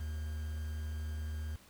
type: tone with quantisation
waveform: triangle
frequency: 76.9 Hz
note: D#2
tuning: 20 cents flat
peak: -34 dBFS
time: 0-1.56 s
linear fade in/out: 5 ms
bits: 9
effects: pink hiss -60 dBFS RMS until 1.69 s